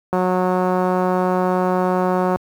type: click train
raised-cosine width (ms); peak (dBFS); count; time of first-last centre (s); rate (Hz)
1; -6; 409; 0.13-2.36; 183
effects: high-pass 60 Hz 12 dB/octave + 7-bit